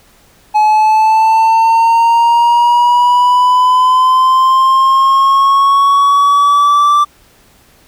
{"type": "linear sweep", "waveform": "triangle", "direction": "up", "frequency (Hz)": [849, 1174.7], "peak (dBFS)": -4, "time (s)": [0.54, 7.05], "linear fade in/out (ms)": 20, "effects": ["pink hiss -47 dBFS RMS until 7.87 s"]}